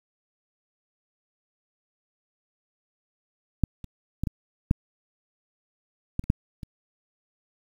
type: clicks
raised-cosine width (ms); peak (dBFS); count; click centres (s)
5; -8 / -26 / -14 / -15 / -7 / -13 / -30 / -7 / -24; 9; 3.637 / 3.843 / 4.236 / 4.272 / 4.711 / 6.194 / 6.24 / 6.301 / 6.632
effects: 8-bit